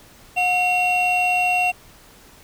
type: tone pair together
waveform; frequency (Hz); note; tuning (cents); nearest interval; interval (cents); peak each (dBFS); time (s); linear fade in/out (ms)
triangle; 725.2 / 2738; F#5 / F7; -35 / -35; octave + major seventh; 2300; -17; 0.36-1.72; 20
effects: tanh soft clip ceiling -9 dBFS + pink hiss -48 dBFS RMS until 2.43 s